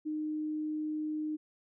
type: tone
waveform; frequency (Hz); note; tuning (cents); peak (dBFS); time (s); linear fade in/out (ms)
sine; 306.8; D#4; -24; -32; 0.05-1.37; 20
effects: none